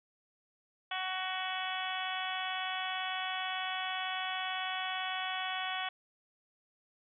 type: harmonic tone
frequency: 373.5 Hz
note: F#4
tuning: 16 cents sharp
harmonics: 2 / 3 / 4 / 5 / 6 / 7 / 8 / 9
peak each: -39 / -42 / -42 / -43 / -44 / -45 / -43 / -42 dBFS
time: 0.91-5.89 s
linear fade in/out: 5 ms
effects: none